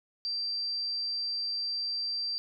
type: tone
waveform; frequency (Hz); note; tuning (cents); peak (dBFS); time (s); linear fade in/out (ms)
sine; 4699; D8; 0; -30; 0.25-2.38; 0
effects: none